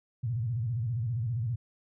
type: tone with vibrato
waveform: sine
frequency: 116.54 Hz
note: A#2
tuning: in tune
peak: -28 dBFS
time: 0.23-1.56 s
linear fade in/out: 10 ms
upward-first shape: square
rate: 15 Hz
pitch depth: 140 cents each way
effects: none